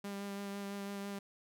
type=tone with vibrato; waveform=sawtooth; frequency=199.8 Hz; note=G3; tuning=33 cents sharp; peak=-36 dBFS; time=0.04-1.19 s; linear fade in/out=5 ms; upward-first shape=sine; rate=6 Hz; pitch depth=14 cents each way; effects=none